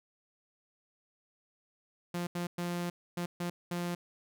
sawtooth tone bursts at uneven times, 174.61 Hz, F3, in tune, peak -29 dBFS, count 6, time 2.14-2.27 / 2.35-2.47 / 2.58-2.9 / 3.17-3.26 / 3.4-3.5 / 3.71-3.95 s, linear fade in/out 5 ms, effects none

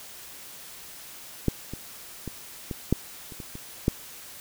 clicks, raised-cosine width 3 ms, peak -8 / -21 / -20 / -18 / -7 / -29 / -25 / -25 / -7 dBFS, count 9, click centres 1.483 / 1.736 / 2.277 / 2.712 / 2.926 / 3.322 / 3.402 / 3.554 / 3.881 s, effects white hiss -44 dBFS RMS until 4.4 s

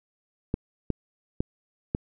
clicks, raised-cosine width 3 ms, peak -12 dBFS, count 4, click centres 0.541 / 0.903 / 1.405 / 1.949 s, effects none

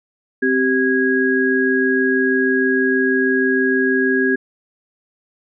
sine tone cluster, 261.7 / 388 / 1650 Hz, C4 / G4 / G#6, 0 / -18 / -12 cents, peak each -18 dBFS, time 0.42-4.36 s, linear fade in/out 10 ms, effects none

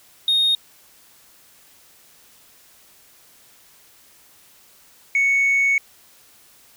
sine tone pair in turn, 3710 / 2218 Hz, A#7 / C#7, -9 / 0 cents, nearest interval major sixth, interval 891 cents, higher first, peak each -13 dBFS, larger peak neither, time 0.28-0.55 / 5.15-5.78 s, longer second, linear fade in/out 2 ms, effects tanh soft clip ceiling -13 dBFS + white hiss -52 dBFS RMS until 6.76 s

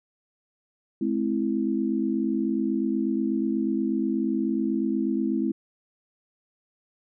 sine chord, Ab augmented, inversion none, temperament equal with one note detuned, 213.1 / 261.6 / 329.6 Hz, Ab3 / C4 / E4, +45 / 0 / 0 cents, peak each -27 dBFS, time 1.01-5.52 s, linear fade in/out 5 ms, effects none

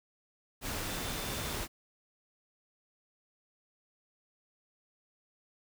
sine tone in noise, 3545 Hz, A7, 12 cents sharp, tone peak -48 dBFS, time 0.86-1.59 s, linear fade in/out 50 ms, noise pink, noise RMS -37 dBFS, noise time 0.61-1.68 s, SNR -14 dB, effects none

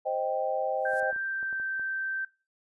sine chord, C minor, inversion none, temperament equal, 523.3 / 622.3 / 784 Hz, C5 / Eb5 / G5, 0 / 0 / 0 cents, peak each -31 dBFS, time 0.05-1.12 s, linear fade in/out 20 ms
violet noise with exponential growth, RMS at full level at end -45 dBFS, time 0.71-1 s, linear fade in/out 0 ms, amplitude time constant 62 ms
sine tone with pitch glide, 1572 to 1558.4 Hz, G6 to G6, +4 to -11 cents, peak -29 dBFS, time 0.85-2.25 s, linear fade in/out 5 ms, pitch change -15 cents, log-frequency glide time 1.24-1.62 s
clicks, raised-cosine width 1 ms, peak -36 dBFS, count 8, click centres 0.935 / 1.028 / 1.128 / 1.162 / 1.429 / 1.528 / 1.599 / 1.796 s
effects noise-tail reverb RT60 0.3 s tail -21 dB re dry + resampled to 24000 Hz

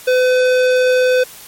sine tone with hard clipping, 506 Hz, B4, 42 cents sharp, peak -12 dBFS, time 0.07-1.24 s, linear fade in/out 10 ms, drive 16 dB, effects white hiss -37 dBFS RMS until 1.47 s + MP3 64 kbps

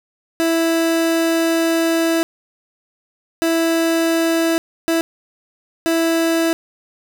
30% pulse tone bursts at uneven times, 329.6 Hz, E4, in tune, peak -12 dBFS, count 4, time 0.4-2.23 / 3.42-4.58 / 4.88-5.01 / 5.86-6.53 s, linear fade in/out 0 ms, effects none

